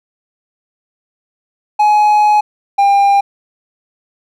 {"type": "tone pair in turn", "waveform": "triangle", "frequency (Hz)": [841, 799.5], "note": ["G#5", "G5"], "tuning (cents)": [22, 34], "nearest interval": "minor second", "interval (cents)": 88, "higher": "first", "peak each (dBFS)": -5, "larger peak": "neither", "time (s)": [[1.79, 2.41], [2.78, 3.21]], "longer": "first", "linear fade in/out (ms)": 10, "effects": []}